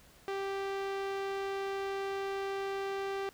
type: tone with low-pass filter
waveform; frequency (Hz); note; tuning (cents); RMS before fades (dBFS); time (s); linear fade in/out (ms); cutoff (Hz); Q
sawtooth; 392; G4; 0; -36; 0.28-3.29; 0; 4000; 0.59
effects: pink hiss -60 dBFS RMS until 3.33 s